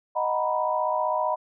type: chord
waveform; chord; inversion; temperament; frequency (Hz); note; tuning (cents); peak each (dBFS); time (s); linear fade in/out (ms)
sine; B major seventh; first; equal; 622.3 / 740 / 932.3 / 987.8; D#5 / F#5 / A#5 / B5; 0 / 0 / 0 / 0; -27 / -30 / -31 / -26; 0.15-1.36; 20
effects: none